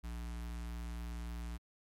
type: tone with notch filter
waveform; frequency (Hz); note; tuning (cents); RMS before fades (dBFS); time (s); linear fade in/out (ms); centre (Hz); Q
square; 58.27; A#1; 0; -42; 0.03-1.58; 20; 490; 1.3
effects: MP3 64 kbps